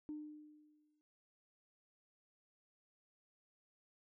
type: tone with exponential decay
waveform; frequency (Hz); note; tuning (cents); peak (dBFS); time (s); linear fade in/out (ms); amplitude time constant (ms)
sine; 301.9; D4; +48; -40; 0.09-1.01; 0; 200
effects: tanh soft clip ceiling -37 dBFS